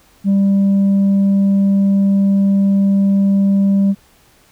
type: tone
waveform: sine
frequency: 197.1 Hz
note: G3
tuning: 10 cents sharp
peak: -7 dBFS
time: 0.24-3.95 s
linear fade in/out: 50 ms
effects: tanh soft clip ceiling -9 dBFS + pink hiss -51 dBFS RMS until 4.51 s